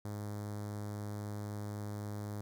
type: tone with notch filter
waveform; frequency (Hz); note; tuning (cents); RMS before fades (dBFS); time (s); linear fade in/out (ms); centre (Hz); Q
sawtooth; 103.83; G#2; 0; -41; 0.05-2.41; 0; 2700; 0.67
effects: none